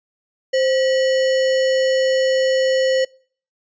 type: tone with sample-and-hold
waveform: sine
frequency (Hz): 523.3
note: C5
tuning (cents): 0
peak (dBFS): -14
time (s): 0.53-3.05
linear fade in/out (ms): 10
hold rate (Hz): 2450
effects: noise-tail reverb RT60 0.5 s tail -26 dB re dry + resampled to 16000 Hz